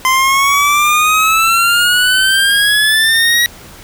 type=exponential sweep; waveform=25% pulse; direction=up; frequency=1032 to 1918 Hz; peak=-5 dBFS; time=0.05-3.46 s; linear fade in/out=0 ms; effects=pink hiss -36 dBFS RMS until 3.83 s